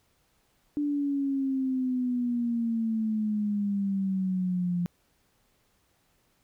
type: exponential sweep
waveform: sine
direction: down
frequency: 294.3 to 173.6 Hz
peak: -25 dBFS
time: 0.77-4.86 s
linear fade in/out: 0 ms
effects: pink hiss -69 dBFS RMS until 6.43 s